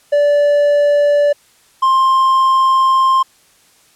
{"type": "tone pair in turn", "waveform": "triangle", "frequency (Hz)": [581, 1055.8], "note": ["D5", "C6"], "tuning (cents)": [-19, 15], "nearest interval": "minor seventh", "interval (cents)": 1034, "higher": "second", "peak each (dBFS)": -7, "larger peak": "neither", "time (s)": [[0.12, 1.33], [1.82, 3.23]], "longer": "second", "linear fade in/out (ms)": 10, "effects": ["white hiss -51 dBFS RMS until 3.95 s", "low-pass 11000 Hz 12 dB/octave"]}